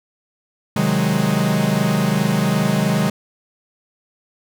45% pulse chord, Ab dominant seventh, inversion first, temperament equal, 130.81 / 155.56 / 185 / 207.7 Hz, C3 / Eb3 / Gb3 / Ab3, 0 / 0 / 0 / 0 cents, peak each -24 / -21 / -21 / -20 dBFS, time 0.76-3.1 s, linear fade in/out 5 ms, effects none

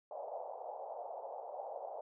pink band-pass noise, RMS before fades -45 dBFS, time 0.11-2.01 s, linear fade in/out 2 ms, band 530 to 830 Hz, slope 48 dB/octave, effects none

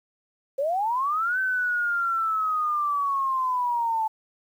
sine linear two-way sweep, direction up then down, 523.3 to 1540 to 870 Hz, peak -22 dBFS, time 0.58-4.08 s, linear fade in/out 10 ms, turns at 1.39 s, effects 9-bit

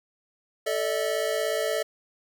square chord, A suspended fourth, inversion none, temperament equal with one note detuned, 440 / 587.3 / 644.2 Hz, A4 / D5 / E5, 0 / 0 / -40 cents, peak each -30 dBFS, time 0.66-1.83 s, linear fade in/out 10 ms, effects none

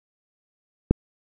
click, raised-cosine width 3 ms, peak -3 dBFS, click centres 0.91 s, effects none

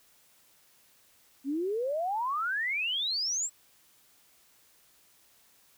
sine exponential sweep, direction up, 261.6 to 7870 Hz, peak -28 dBFS, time 1.44-3.5 s, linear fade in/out 50 ms, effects white hiss -63 dBFS RMS until 5.77 s

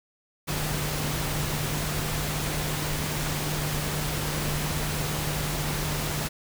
sine tone in noise, 150.2 Hz, D3, 39 cents sharp, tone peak -31 dBFS, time 0.47-6.29 s, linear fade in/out 20 ms, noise pink, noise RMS -30 dBFS, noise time 0.47-6.29 s, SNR -4 dB, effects none

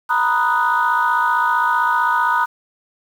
sine chord, B major seventh, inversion third, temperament equal, 932.3 / 987.8 / 1244.5 / 1480 Hz, A#5 / B5 / D#6 / F#6, 0 / 0 / 0 / 0 cents, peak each -19 dBFS, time 0.09-2.46 s, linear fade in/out 20 ms, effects tanh soft clip ceiling -7 dBFS + 7-bit

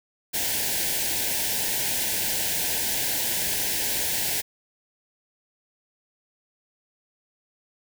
white band-stop noise, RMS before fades -26 dBFS, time 0.33-4.42 s, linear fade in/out 20 ms, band 960 to 1500 Hz, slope 96 dB/octave, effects none

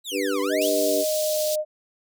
sawtooth exponential two-way sweep, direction down then up, 4046 to 977 to 4046 Hz, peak -26 dBFS, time 0.04-0.71 s, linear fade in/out 50 ms, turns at 0.41 s
sine chord, G major, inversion second, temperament just, 294 / 392 / 490 Hz, D4 / G4 / B4, +2 / 0 / -14 cents, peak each -27 dBFS, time 0.11-1.05 s, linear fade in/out 50 ms
sine tone with pitch glide, 622.3 to 613 Hz, D#5 to D#5, 0 to -26 cents, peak -22 dBFS, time 0.49-1.65 s, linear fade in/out 50 ms, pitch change -26 cents, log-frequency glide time 0.85-1.45 s
pink high-pass noise, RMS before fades -30 dBFS, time 0.61-1.56 s, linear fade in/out 10 ms, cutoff 3900 Hz, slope 24 dB/octave
effects none

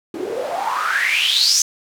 white noise with band-pass filter sweep, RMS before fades -19 dBFS, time 0.14-1.62 s, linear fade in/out 2 ms, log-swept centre 310 to 6300 Hz, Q 8.8, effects none

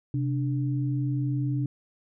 sine tone pair together, 130.81 / 293.7 Hz, C3 / D4, 0 / 0 cents, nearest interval octave + major second, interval 1400 cents, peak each -25 / -31 dBFS, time 0.14-1.66 s, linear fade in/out 2 ms, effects none

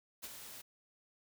white noise with ADSR envelope, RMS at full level -43 dBFS, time 0.22-0.62 s, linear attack 23 ms, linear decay 35 ms, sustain -7 dB, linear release 13 ms, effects none

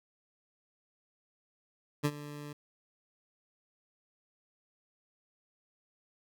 20% pulse tone with ADSR envelope, 146.83 Hz, D3, in tune, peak -20 dBFS, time 2.03-2.53 s, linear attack 22 ms, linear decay 54 ms, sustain -17 dB, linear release 5 ms, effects none

